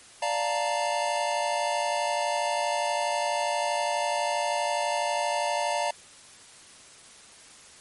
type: chord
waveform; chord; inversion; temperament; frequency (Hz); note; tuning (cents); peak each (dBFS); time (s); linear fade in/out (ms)
square; Bb major seventh; first; equal; 587.3 / 698.5 / 880 / 932.3; D5 / F5 / A5 / Bb5; 0 / 0 / 0 / 0; -31 / -31 / -33 / -31; 0.22-5.91; 5
effects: white hiss -50 dBFS RMS until 7.8 s + MP3 48 kbps